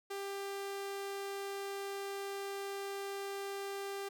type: tone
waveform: sawtooth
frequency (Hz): 396.1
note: G4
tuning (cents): +18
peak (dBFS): -35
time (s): 0.1-4.09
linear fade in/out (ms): 10
effects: none